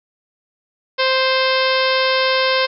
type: harmonic tone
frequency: 523.3 Hz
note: C5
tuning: in tune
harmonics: 1 / 2 / 3 / 4 / 5 / 6 / 7 / 8 / 9 / 10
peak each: -18 / -21 / -23 / -24 / -25 / -26 / -26 / -27 / -28 / -28 dBFS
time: 0.98-2.67 s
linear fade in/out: 20 ms
effects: none